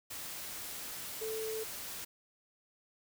sine tone in noise, 440 Hz, A4, in tune, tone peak -36 dBFS, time 1.21-1.64 s, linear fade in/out 10 ms, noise white, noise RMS -43 dBFS, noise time 0.1-2.05 s, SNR +4 dB, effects none

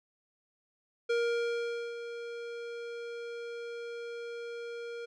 square tone with ADSR envelope, 470 Hz, A#4, 14 cents sharp, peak -27 dBFS, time 1.09-5.06 s, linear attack 12 ms, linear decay 840 ms, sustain -12 dB, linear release 14 ms, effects low-pass 4000 Hz 12 dB/octave

